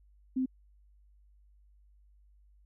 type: tone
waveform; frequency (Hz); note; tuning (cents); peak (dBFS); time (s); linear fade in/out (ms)
sine; 259.4; C4; -15; -27; 0.36-0.46; 10
effects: added 50 Hz sine -59 dBFS peak until 2.65 s